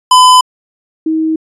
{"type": "tone pair in turn", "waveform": ["square", "sine"], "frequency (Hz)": [1009, 317.8], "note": ["B5", "D#4"], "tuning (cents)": [37, 37], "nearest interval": "octave + minor sixth", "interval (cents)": 2000, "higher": "first", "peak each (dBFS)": [-3, -10], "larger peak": "first", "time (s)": [[0.11, 0.41], [1.06, 1.36]], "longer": "neither", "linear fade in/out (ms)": 5, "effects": ["resampled to 24000 Hz"]}